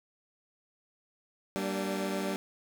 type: chord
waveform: 20% pulse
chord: G minor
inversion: none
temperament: equal with one note detuned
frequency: 193.08 / 233.1 / 293.7 Hz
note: G3 / Bb3 / D4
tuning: -26 / 0 / 0 cents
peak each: -28 / -34 / -32 dBFS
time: 1.56-2.36 s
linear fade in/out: 0 ms
effects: none